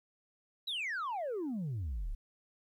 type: exponential sweep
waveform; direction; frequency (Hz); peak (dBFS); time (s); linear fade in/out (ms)
sine; down; 4022 to 30.87; -32; 0.67-2.15; 10
effects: tanh soft clip ceiling -33 dBFS + 12-bit